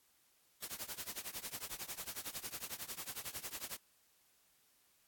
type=noise with tremolo; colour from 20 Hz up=white; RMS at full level=-41 dBFS; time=0.62-3.77 s; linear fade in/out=5 ms; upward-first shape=triangle; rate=11 Hz; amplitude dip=100%; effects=white hiss -72 dBFS RMS until 5.07 s + AAC 64 kbps